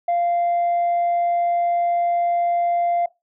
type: tone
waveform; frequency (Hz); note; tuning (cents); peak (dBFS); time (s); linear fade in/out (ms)
sine; 694; F5; -11; -15; 0.08-3.06; 5
effects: noise-tail reverb RT60 0.2 s tail -21 dB re dry + tanh soft clip ceiling -15 dBFS